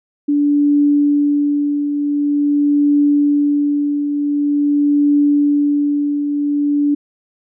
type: tone with tremolo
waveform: sine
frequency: 290 Hz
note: D4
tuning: 22 cents flat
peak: -9 dBFS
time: 0.28-6.95 s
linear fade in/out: 10 ms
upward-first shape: triangle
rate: 0.46 Hz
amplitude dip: 55%
effects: none